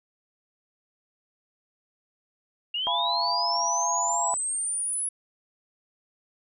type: linear sweep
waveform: sine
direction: up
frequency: 2794 to 10390 Hz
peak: -26 dBFS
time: 2.74-5.09 s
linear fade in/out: 5 ms
type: chord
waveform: sine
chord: F diminished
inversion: none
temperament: equal with one note detuned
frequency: 687.6 / 830.6 / 987.8 Hz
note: F5 / Ab5 / Cb6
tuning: -27 / 0 / 0 cents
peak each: -31 / -32 / -27 dBFS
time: 2.87-4.34 s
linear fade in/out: 0 ms
effects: none